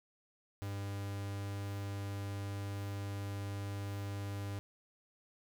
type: tone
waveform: 45% pulse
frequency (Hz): 100.1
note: G2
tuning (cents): +37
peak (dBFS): -38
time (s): 0.62-4.59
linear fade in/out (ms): 0
effects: none